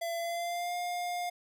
square tone with pitch glide, 675 to 708.1 Hz, E5 to F5, +41 to +24 cents, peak -33 dBFS, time 0.01-1.3 s, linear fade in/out 10 ms, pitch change +83 cents, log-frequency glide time 0.17-0.75 s, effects none

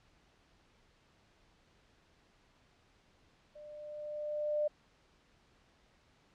sine tone with level ramp, 598 Hz, D5, 31 cents sharp, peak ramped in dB -49 to -28 dBFS, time 3.55-4.68 s, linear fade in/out 10 ms, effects pink hiss -68 dBFS RMS until 6.34 s + low-pass 5000 Hz 12 dB/octave

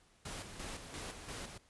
pink noise with tremolo, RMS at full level -44 dBFS, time 0.25-1.58 s, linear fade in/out 5 ms, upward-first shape square, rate 2.9 Hz, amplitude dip 50%, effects pink hiss -68 dBFS RMS until 1.69 s + resampled to 24000 Hz

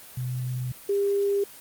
sine tone pair in turn, 126.1 / 401.1 Hz, B2 / G4, +36 / +40 cents, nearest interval octave + minor sixth, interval 2004 cents, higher second, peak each -27 / -21 dBFS, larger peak second, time 0.17-0.72 / 0.89-1.44 s, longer neither, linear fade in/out 5 ms, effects white hiss -46 dBFS RMS until 1.6 s + Opus 32 kbps

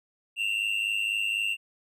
triangle tone pair together, 2690 / 2794 Hz, E7 / F7, +34 / 0 cents, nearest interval minor second, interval 66 cents, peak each -27 dBFS, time 0.36-1.57 s, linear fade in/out 50 ms, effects none

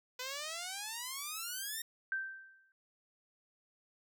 5% pulse exponential sweep, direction up, 496.6 to 1864.7 Hz, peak -28 dBFS, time 0.19-1.82 s, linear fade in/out 5 ms
sine tone with exponential decay, 1560 Hz, G6, 9 cents flat, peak -31 dBFS, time 2.12-2.72 s, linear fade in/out 1 ms, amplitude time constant 130 ms
effects none

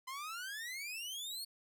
sawtooth exponential sweep, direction up, 1016 to 4435 Hz, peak -38 dBFS, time 0.07-1.45 s, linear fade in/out 10 ms, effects none

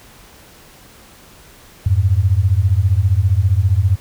sine beating tone pair, 88 / 103 Hz, F2 / G#2, +14 / -14 cents, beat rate 15 Hz, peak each -14 dBFS, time 1.86-3.96 s, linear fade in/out 5 ms, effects pink hiss -44 dBFS RMS until 4 s

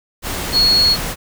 sine tone in noise, 4329 Hz, C#8, 42 cents flat, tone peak -10 dBFS, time 0.52-0.97 s, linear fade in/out 50 ms, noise pink, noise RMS -23 dBFS, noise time 0.22-1.16 s, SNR +10 dB, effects none

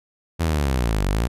sawtooth linear two-way sweep, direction down then up, 85 to 46.25 to 63.5 Hz, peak -15 dBFS, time 0.39-1.28 s, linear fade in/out 20 ms, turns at 1.07 s, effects resampled to 32000 Hz

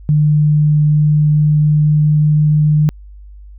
sine tone with pitch glide, 150.2 to 151.24 Hz, D3 to D#3, +39 to -49 cents, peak -8 dBFS, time 0.09-2.89 s, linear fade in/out 0 ms, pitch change +12 cents, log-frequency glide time 0.8-2.57 s, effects added 50 Hz sine -33 dBFS peak until 3.58 s

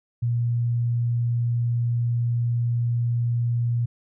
sine tone, 118.9 Hz, A#2, 35 cents sharp, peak -20 dBFS, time 0.22-3.86 s, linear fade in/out 10 ms, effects none

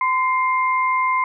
sine tone pair together, 1027 / 2112 Hz, C6 / C7, -33 / +16 cents, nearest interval octave, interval 1249 cents, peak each -17 / -23 dBFS, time 0.01-1.24 s, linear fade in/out 2 ms, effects none

